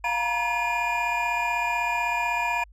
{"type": "tone cluster", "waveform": "triangle", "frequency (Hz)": [700, 921, 957, 1708, 2421], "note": ["F5", "A#5", "A#5", "G#6", "D#7"], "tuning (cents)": [4, -21, 45, 48, -48], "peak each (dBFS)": [-30, -32, -25, -33, -26], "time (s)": [0.04, 2.64], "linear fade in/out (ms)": 5, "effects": ["added 50 Hz sine -48 dBFS peak until 2.72 s", "resampled to 32000 Hz"]}